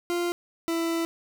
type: tone pair in turn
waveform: 40% pulse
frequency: 348 / 332.1 Hz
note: F4 / E4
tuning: -6 / +13 cents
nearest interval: minor second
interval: 81 cents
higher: first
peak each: -24 / -24 dBFS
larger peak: neither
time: 0.1-0.32 / 0.68-1.05 s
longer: second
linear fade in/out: 0 ms
effects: none